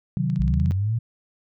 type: chord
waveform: sine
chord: C diminished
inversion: none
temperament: equal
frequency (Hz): 130.81 / 155.56 / 185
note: C3 / Eb3 / Gb3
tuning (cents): 0 / 0 / 0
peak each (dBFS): -25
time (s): 0.17-0.71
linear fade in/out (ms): 0
type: click train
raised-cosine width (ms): 0.2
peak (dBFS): -28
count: 8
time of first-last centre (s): 0.3-0.719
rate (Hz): 16.7
type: linear sweep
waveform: sine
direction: up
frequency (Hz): 55.9 to 119.1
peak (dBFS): -20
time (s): 0.39-0.99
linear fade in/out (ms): 10
effects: none